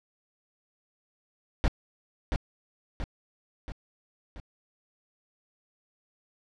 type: noise with echo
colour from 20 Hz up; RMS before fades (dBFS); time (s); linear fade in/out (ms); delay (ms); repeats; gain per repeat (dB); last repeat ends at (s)
brown; -22; 1.64-1.68; 0; 680; 4; -5; 4.4
effects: low-pass 5000 Hz 12 dB/octave